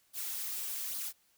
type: noise with flanger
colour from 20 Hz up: blue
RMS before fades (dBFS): -38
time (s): 0.13-1.13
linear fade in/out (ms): 50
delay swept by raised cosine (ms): 0.2 to 6.2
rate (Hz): 1.2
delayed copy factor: +0.5
effects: white hiss -70 dBFS RMS until 1.37 s